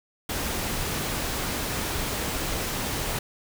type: noise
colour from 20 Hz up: pink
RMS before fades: -29 dBFS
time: 0.29-3.19 s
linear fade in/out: 5 ms
effects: none